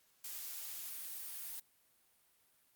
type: noise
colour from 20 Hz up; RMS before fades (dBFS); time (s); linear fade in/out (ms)
blue; -45; 0.24-1.6; 5
effects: white hiss -72 dBFS RMS until 2.75 s + Opus 48 kbps